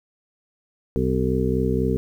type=harmonic tone; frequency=64 Hz; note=C2; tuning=38 cents flat; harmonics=1 / 2 / 3 / 4 / 6 / 7; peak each=-26 / -26 / -26 / -26 / -26 / -26 dBFS; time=0.96-1.97 s; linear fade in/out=0 ms; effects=9-bit